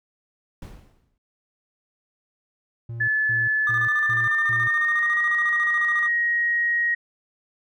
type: noise with exponential decay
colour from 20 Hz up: brown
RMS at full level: -35 dBFS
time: 0.62-1.18 s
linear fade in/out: 2 ms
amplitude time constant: 120 ms
type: tone bursts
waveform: triangle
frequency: 116.54 Hz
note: A#2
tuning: in tune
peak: -28 dBFS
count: 5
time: 2.89-4.68 s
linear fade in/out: 5 ms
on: 190 ms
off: 210 ms
type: tone with pitch glide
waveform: sine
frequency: 1730 to 1886.6 Hz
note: A6 to A#6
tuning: -30 to +20 cents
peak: -19 dBFS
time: 3-6.95 s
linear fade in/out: 10 ms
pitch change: +150 cents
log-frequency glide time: 3.68-5.2 s
type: tone with tremolo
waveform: triangle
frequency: 1208 Hz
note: D6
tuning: 48 cents sharp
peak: -24 dBFS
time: 3.67-6.08 s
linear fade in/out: 2 ms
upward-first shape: square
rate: 14 Hz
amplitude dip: 70%
effects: none